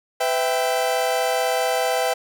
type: chord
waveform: 40% pulse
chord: E minor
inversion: second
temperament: equal with one note detuned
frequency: 503.4 / 659.3 / 784 Hz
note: B4 / E5 / G5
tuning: +33 / 0 / 0 cents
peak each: -23 dBFS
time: 0.2-2.14 s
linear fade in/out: 10 ms
effects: none